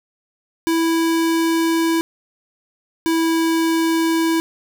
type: tone pair in turn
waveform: square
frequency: 329.2 / 327.7 Hz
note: E4 / E4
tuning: -2 / -10 cents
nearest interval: unison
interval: 8 cents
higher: first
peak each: -16 dBFS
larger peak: neither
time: 0.67-2.01 / 3.06-4.4 s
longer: neither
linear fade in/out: 0 ms
effects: none